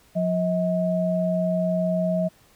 sine tone pair together, 178.3 / 637.2 Hz, F3 / D#5, +36 / +41 cents, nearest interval octave + minor seventh, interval 2205 cents, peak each -23 dBFS, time 0.15-2.29 s, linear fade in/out 20 ms, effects pink hiss -57 dBFS RMS until 2.55 s

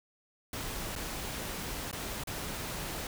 pink noise with dropouts, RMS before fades -38 dBFS, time 0.53-3.07 s, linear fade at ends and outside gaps 2 ms, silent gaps 0.954-0.961 / 1.914-1.928 / 2.237-2.272 s, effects none

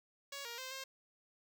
5% pulse tone with pitch steps, 559 / 470.8 / 520 / 532 Hz, C#5 / A#4 / C5 / C5, +14 / +17 / -11 / +29 cents, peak -32 dBFS, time 0.32-0.84 s, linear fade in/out 5 ms, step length 130 ms, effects none

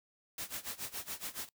white noise with tremolo, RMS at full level -39 dBFS, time 0.38-1.49 s, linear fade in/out 2 ms, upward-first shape sine, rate 7.1 Hz, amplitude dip 90%, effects noise-tail reverb RT60 0.1 s tail -23 dB re dry

